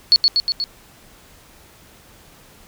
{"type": "tone with echo", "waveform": "sine", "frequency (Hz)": 4391, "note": "C#8", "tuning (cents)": -17, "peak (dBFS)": -7, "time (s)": [0.12, 0.16], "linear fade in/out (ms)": 0, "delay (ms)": 120, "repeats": 4, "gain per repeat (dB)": -3, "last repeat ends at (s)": 0.64, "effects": ["pink hiss -48 dBFS RMS until 2.67 s"]}